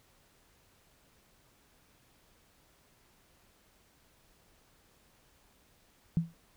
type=tone with exponential decay; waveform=sine; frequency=166.1 Hz; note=E3; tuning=13 cents sharp; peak=-21 dBFS; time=6.17-6.34 s; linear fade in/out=0 ms; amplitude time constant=35 ms; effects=pink hiss -66 dBFS RMS until 6.56 s